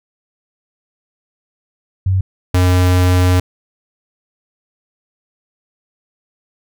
sine / square tone pair in turn, 94.6 / 90.6 Hz, F#2 / F#2, +39 / -36 cents, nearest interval minor second, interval 75 cents, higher first, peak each -11 / -10 dBFS, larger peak second, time 2.06-2.21 / 2.54-3.4 s, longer second, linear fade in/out 5 ms, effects none

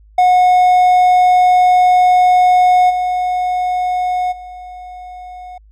triangle tone with level steps, 728 Hz, F#5, 28 cents flat, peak -5 / -12 / -27 dBFS, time 0.18-5.58 s, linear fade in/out 5 ms, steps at 2.89 / 4.31 s, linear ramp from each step 20 ms, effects added 52 Hz sine -42 dBFS peak until 5.71 s

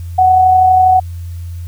sine tone with amplitude modulation, 744 Hz, F#5, 9 cents sharp, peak -4 dBFS, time 0.18-1 s, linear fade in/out 10 ms, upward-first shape sine, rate 32.3 Hz, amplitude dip 30%, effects added 86 Hz sine -22 dBFS peak until 1.67 s + white hiss -47 dBFS RMS until 1.67 s

